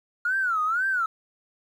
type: tone with vibrato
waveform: triangle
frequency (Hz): 1396.9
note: F6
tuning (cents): 0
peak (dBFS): -18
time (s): 0.25-1.06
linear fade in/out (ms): 5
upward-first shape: sine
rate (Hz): 2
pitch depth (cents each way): 210
effects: tanh soft clip ceiling -20 dBFS + 10-bit